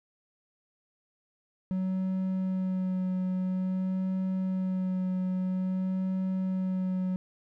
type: tone with vibrato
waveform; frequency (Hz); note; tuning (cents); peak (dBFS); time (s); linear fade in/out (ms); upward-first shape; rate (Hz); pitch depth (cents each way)
triangle; 186.4; F#3; +13; -25; 1.71-7.16; 0; sine; 0.5; 15
effects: none